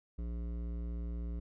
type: tone with hard clipping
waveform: triangle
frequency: 58.27 Hz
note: A#1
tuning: in tune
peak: -38 dBFS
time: 0.18-1.4 s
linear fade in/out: 10 ms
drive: 17 dB
effects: none